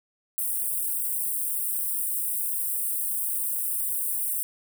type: high-pass noise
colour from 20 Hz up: white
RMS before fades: -28 dBFS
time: 0.38-4.43 s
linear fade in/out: 0 ms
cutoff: 8300 Hz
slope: 96 dB/octave
effects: none